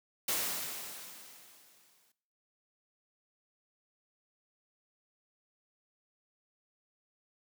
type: noise with exponential decay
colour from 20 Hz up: white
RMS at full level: -31 dBFS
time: 0.28-2.12 s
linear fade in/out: 5 ms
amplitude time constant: 400 ms
effects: noise-tail reverb RT60 0.6 s tail -18 dB re dry + high-pass 150 Hz 12 dB/octave